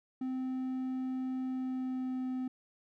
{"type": "tone with pitch glide", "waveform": "triangle", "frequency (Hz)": [258.7, 256.5], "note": ["C4", "C4"], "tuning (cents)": [-19, -34], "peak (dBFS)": -31, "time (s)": [0.21, 2.48], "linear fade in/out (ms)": 5, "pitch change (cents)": -15, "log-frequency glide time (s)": [1.44, 2.31], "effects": []}